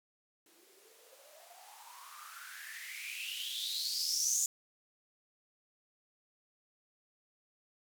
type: noise with band-pass filter sweep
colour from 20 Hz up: violet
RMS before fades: -40 dBFS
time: 0.46-4.46 s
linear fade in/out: 2 ms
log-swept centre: 310 to 6900 Hz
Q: 9.7
effects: none